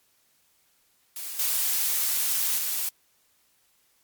blue noise with level steps, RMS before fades -35 / -25 / -28 dBFS, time 1.16-2.89 s, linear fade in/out 2 ms, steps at 1.39 / 2.58 s, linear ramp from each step 5 ms, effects white hiss -66 dBFS RMS until 4.03 s + MP3 96 kbps

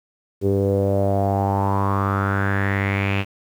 sawtooth tone with low-pass filter sweep, 98.6 Hz, G2, 11 cents sharp, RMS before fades -20 dBFS, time 0.41-3.25 s, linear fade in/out 50 ms, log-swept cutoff 400 to 2700 Hz, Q 5.9, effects 8-bit

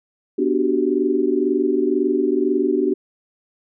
sine chord, G major seventh, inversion first, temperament equal, 246.9 / 293.7 / 370 / 392 Hz, B3 / D4 / F#4 / G4, 0 / 0 / 0 / 0 cents, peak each -24 / -21 / -20 / -22 dBFS, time 0.38-2.94 s, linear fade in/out 10 ms, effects none

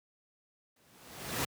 pink noise with exponential growth, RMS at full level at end -30 dBFS, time 0.76-1.45 s, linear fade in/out 5 ms, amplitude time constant 150 ms, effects high-pass 100 Hz 12 dB/octave

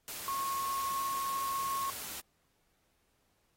sine tone in noise, 1092 Hz, C#6, 26 cents flat, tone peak -32 dBFS, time 0.28-1.9 s, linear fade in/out 0 ms, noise white, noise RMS -42 dBFS, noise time 0.08-2.2 s, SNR +7 dB, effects pink hiss -75 dBFS RMS until 3.56 s + AAC 48 kbps

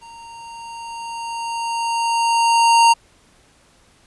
square tone with level ramp, 926 Hz, A#5, 12 cents flat, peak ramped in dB -39 to -9 dBFS, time 0.01-2.94 s, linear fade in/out 20 ms, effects pink hiss -54 dBFS RMS until 4.06 s + resampled to 24000 Hz

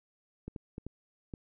clicks, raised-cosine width 3 ms, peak -27 dBFS, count 5, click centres 0.48 / 0.562 / 0.781 / 0.866 / 1.338 s, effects none

